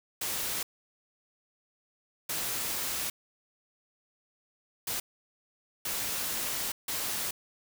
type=noise bursts at uneven times; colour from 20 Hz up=white; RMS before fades=-33 dBFS; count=5; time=0.21-0.63 / 2.29-3.1 / 4.87-5 / 5.85-6.72 / 6.88-7.31 s; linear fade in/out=5 ms; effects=none